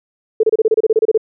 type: tone bursts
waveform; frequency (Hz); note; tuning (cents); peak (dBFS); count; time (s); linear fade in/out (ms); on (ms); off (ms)
sine; 440; A4; 0; -8; 13; 0.4-1.177; 5; 33; 29
effects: none